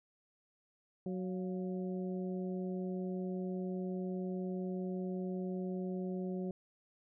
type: harmonic tone with a mistuned harmonic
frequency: 185 Hz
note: F#3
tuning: in tune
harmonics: 1 / 2 / 3 / 4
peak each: -37 / -41 / -48 / -54 dBFS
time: 1.06-6.51 s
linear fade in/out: 2 ms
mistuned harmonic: 4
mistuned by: -73 cents
effects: none